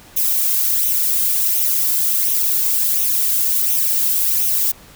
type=noise with flanger; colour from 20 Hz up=violet; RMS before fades=-17 dBFS; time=0.16-4.72 s; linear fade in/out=10 ms; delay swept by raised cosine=0.32 to 1.92 ms; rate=1.4 Hz; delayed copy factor=+0.55; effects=pink hiss -44 dBFS RMS until 4.95 s